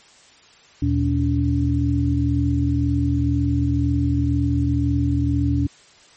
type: tone cluster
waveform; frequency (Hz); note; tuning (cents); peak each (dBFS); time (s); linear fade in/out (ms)
sine; 78.2 / 120.2 / 285.1; D#2 / B2 / C#4; +9 / -46 / +49; -21; 0.82-5.67; 5
effects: white hiss -50 dBFS RMS until 6.16 s + MP3 32 kbps